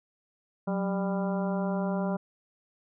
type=harmonic tone with a mistuned harmonic; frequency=198.1 Hz; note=G3; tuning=18 cents sharp; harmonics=1 / 2 / 3 / 4 / 5 / 6 / 7; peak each=-28 / -37 / -34 / -39 / -40 / -47 / -44 dBFS; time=0.67-2.17 s; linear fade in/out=10 ms; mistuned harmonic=1; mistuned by=-110 cents; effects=none